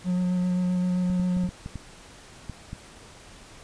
triangle tone with vibrato, 180.7 Hz, F#3, 41 cents flat, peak -20 dBFS, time 0.04-1.5 s, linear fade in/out 50 ms, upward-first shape square, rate 7.6 Hz, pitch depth 10 cents each way
clicks, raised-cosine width 5 ms, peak -22 dBFS, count 9, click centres 1.1 / 1.198 / 1.368 / 1.438 / 1.49 / 1.661 / 1.757 / 2.497 / 2.731 s
effects pink hiss -48 dBFS RMS until 3.63 s + resampled to 22050 Hz

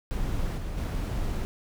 brown noise with level steps, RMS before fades -29 / -33 / -29 dBFS, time 0.11-1.45 s, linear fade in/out 0 ms, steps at 0.57 / 0.77 s, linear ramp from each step 10 ms, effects none

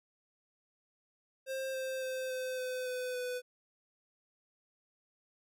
square tone with pitch steps, 530 / 524.5 / 519.1 / 513.7 / 508.4 / 503.2 / 497.9 Hz, C5 / C5 / C5 / C5 / C5 / B4 / B4, +22 / +4 / -14 / -32 / -50 / +32 / +14 cents, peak -36 dBFS, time 1.46-3.42 s, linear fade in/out 50 ms, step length 280 ms, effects none

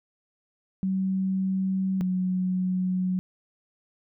sine tone pair in turn, 190 / 184.27 Hz, F#3 / F#3, +46 / -7 cents, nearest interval minor second, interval 53 cents, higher first, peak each -23 dBFS, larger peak neither, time 0.83-2.01 / 2.01-3.19 s, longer neither, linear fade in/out 0 ms, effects none

